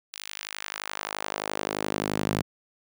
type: tone with high-pass filter sweep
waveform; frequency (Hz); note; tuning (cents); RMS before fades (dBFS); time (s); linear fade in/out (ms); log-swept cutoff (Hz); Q
sawtooth; 51.6; G#1; -10; -32; 0.13-2.42; 5; 3300 to 150; 0.99
effects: none